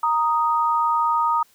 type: tone pair together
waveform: sine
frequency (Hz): 932.3 / 1244.5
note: A#5 / D#6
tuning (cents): 0 / 0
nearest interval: perfect fourth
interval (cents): 500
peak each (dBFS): -20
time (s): 0.03-1.43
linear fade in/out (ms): 5
effects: white hiss -58 dBFS RMS until 1.54 s